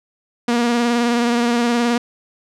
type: tone with vibrato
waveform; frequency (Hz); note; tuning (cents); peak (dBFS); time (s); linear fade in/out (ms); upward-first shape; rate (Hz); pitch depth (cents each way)
sawtooth; 237.9; A#3; +35; -11; 0.48-1.98; 5; sine; 19; 30
effects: low-pass 7000 Hz 12 dB/octave